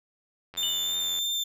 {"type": "click train", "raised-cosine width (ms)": 0.3, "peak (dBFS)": -28, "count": 57, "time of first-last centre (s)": [0.54, 1.187], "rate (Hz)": 86.6}
{"type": "tone with vibrato", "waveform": "35% pulse", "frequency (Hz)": 3576, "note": "A7", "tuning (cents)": 27, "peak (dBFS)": -25, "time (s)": [0.57, 1.44], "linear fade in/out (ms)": 10, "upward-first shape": "triangle", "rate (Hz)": 3.1, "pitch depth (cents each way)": 13}
{"type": "tone with exponential decay", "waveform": "sine", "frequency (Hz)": 2960, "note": "F#7", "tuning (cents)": 0, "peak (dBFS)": -27, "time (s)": [0.63, 1.09], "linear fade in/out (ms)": 0, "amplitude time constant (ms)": 100}
{"effects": []}